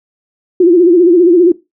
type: tone with vibrato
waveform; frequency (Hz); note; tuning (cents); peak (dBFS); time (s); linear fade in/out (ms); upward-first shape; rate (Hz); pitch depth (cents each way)
sine; 349.2; F4; 0; -3; 0.6-1.52; 5; sine; 15; 100
effects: noise-tail reverb RT60 0.2 s tail -17 dB re dry